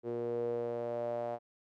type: tone with band-pass filter sweep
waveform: sawtooth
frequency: 118.6 Hz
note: A#2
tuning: 30 cents sharp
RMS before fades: -36 dBFS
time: 0.03-1.39 s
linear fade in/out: 50 ms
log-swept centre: 410 to 660 Hz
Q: 6.7
effects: none